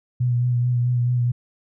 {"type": "tone with vibrato", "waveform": "sine", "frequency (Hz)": 122.5, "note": "B2", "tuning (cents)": -14, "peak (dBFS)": -17, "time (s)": [0.2, 1.32], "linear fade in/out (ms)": 10, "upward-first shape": "sine", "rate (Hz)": 4.6, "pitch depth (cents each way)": 26, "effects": []}